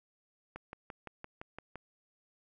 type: click train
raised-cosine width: 0.5 ms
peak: -28 dBFS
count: 8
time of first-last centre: 0.56-1.757 s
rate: 5.85 Hz
effects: none